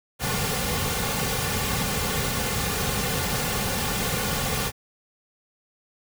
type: noise with comb filter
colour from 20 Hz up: pink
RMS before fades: -26 dBFS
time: 0.19-4.72 s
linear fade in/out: 50 ms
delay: 3.1 ms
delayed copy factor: -0.7
effects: none